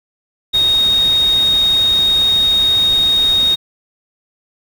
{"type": "tone in noise", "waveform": "sine", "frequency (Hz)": 3729, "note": "A#7", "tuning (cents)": 0, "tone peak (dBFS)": -10, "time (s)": [0.53, 3.56], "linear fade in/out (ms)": 20, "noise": "pink", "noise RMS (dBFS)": -28, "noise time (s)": [0.53, 3.56], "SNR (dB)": 15, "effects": []}